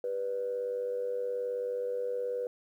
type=tone with amplitude modulation; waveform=sine; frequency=491.6 Hz; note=B4; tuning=8 cents flat; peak=-27 dBFS; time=0.04-2.47 s; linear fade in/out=2 ms; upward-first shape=sine; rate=98.9 Hz; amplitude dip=65%; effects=tanh soft clip ceiling -23 dBFS + 11-bit